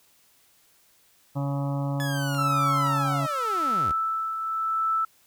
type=harmonic tone; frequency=140.1 Hz; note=C#3; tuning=19 cents sharp; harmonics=1 / 2 / 4 / 5 / 6 / 7 / 8 / 9; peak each=-26 / -32 / -36 / -42 / -40 / -43 / -44 / -46 dBFS; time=1.35-3.27 s; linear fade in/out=20 ms
type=linear sweep; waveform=sawtooth; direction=down; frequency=1717 to 57.2 Hz; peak=-28 dBFS; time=2-3.92 s; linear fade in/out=0 ms
type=clicks; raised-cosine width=0.2 ms; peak=-27 dBFS; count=2; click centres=2.347 / 2.869 s
type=tone with tremolo; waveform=sine; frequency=1318.5 Hz; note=E6; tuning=in tune; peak=-21 dBFS; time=2.38-5.05 s; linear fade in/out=5 ms; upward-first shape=triangle; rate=0.88 Hz; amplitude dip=55%
effects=white hiss -61 dBFS RMS until 5.26 s